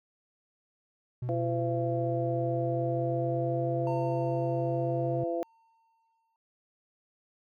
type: tone with pitch glide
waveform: triangle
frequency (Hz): 123.47 to 131.57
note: B2 to C3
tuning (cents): 0 to +10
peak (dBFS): -29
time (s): 1.22-5.24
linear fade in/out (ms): 5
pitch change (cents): +110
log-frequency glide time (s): 1.68-3.86
type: harmonic tone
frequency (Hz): 169.3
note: E3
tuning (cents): +46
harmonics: 2 / 3 / 4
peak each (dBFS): -33 / -33 / -33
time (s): 1.29-5.43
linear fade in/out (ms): 0
type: tone with exponential decay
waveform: triangle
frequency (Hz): 908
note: A#5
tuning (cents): -46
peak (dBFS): -33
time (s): 3.87-6.36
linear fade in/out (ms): 1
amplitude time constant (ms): 540
effects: none